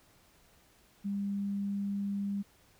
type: tone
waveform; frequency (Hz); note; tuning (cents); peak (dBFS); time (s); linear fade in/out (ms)
sine; 200.2; G3; +37; -31; 1.04-2.43; 20
effects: pink hiss -64 dBFS RMS until 2.79 s